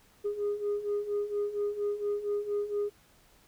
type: beating tone pair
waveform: sine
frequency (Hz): 408.4 / 412.7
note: G#4 / G#4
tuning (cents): -29 / -11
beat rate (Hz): 4.3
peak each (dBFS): -33 / -29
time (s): 0.24-2.9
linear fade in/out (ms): 20
effects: tanh soft clip ceiling -25 dBFS + pink hiss -62 dBFS RMS until 3.47 s